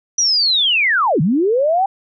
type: linear two-way sweep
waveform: sine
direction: down then up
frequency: 5920 to 137.6 to 799 Hz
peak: -12 dBFS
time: 0.18-1.86 s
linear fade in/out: 5 ms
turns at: 1.21 s
effects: none